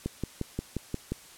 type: click train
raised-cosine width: 3 ms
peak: -17 dBFS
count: 7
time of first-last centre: 0.06-1.12 s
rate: 5.66 Hz
effects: white hiss -51 dBFS RMS until 1.37 s + low-pass 11000 Hz 12 dB/octave